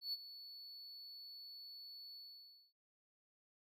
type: tone with ADSR envelope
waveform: triangle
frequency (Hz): 4435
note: C#8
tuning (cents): 0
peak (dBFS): -36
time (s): 0.01-2.73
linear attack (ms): 120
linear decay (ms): 31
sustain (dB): -14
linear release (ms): 580
effects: none